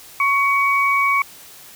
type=tone pair together; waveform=sine; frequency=1108.7 / 2255 Hz; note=C#6 / C#7; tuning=0 / +29 cents; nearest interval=octave; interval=1229 cents; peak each=-17 dBFS; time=0.2-1.22 s; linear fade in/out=2 ms; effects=white hiss -42 dBFS RMS until 1.75 s